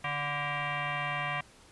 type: tone with frequency modulation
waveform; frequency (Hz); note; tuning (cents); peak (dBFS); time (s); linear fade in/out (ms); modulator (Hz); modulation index
sine; 584; D5; -10; -30; 0.04-1.41; 5; 437; 5
effects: pink hiss -57 dBFS RMS until 1.71 s + resampled to 24000 Hz